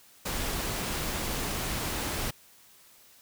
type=noise; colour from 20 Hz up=pink; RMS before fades=-32 dBFS; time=0.25-2.31 s; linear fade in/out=10 ms; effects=white hiss -57 dBFS RMS until 3.21 s